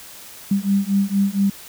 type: beating tone pair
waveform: sine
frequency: 196 / 200.3 Hz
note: G3 / G3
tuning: 0 / +38 cents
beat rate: 4.3 Hz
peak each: -19 dBFS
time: 0.51-1.5 s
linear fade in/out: 5 ms
effects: white hiss -40 dBFS RMS until 1.68 s